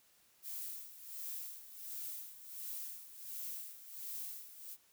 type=noise with tremolo; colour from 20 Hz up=violet; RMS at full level=-43 dBFS; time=0.42-4.77 s; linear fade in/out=50 ms; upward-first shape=sine; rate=1.4 Hz; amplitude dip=75%; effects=white hiss -69 dBFS RMS until 4.92 s